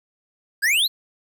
square exponential sweep, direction up, 1562 to 4301 Hz, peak -17 dBFS, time 0.62-0.88 s, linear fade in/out 20 ms, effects 9-bit

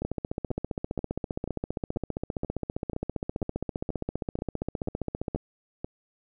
two click trains, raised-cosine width 2 ms, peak -19 / -16 dBFS, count 13 / 81, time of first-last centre 0.02-5.845 / 0.05-5.348 s, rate 2.06 / 15.1 Hz, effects none

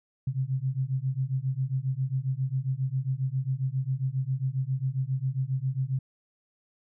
sine beating tone pair, 128.4 / 135.8 Hz, C3 / C#3, -32 / -35 cents, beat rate 7.4 Hz, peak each -29 dBFS, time 0.27-5.99 s, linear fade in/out 5 ms, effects none

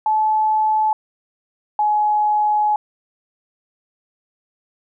sine tone pair in turn, 864 / 843.3 Hz, A5 / G#5, -32 / +26 cents, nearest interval unison, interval 42 cents, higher first, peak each -14 dBFS, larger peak neither, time 0.06-0.93 / 1.79-2.76 s, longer second, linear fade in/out 2 ms, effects none

